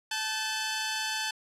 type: tone pair together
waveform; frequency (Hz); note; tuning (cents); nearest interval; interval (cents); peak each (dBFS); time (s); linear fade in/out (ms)
10% pulse; 871.8 / 1532; A5 / G6; -16 / -40; minor seventh; 976; -23 / -25; 0.11-1.31; 5
effects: low-pass 9000 Hz 12 dB/octave